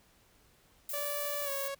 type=noise; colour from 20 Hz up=violet; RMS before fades=-38 dBFS; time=0.89-1.68 s; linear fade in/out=2 ms
type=tone with pitch glide; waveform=sawtooth; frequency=580 to 553.5 Hz; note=D5 to C#5; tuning=-22 to -3 cents; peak=-32 dBFS; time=0.93-1.75 s; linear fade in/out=10 ms; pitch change=-81 cents; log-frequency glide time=1.44-1.5 s
effects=pink hiss -65 dBFS RMS until 1.79 s